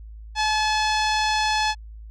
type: tone with low-pass filter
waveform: sawtooth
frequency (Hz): 859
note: A5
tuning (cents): -42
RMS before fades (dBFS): -22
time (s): 0.35-1.75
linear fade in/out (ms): 50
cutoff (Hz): 5100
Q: 1.9
effects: added 54 Hz sine -37 dBFS peak until 2.1 s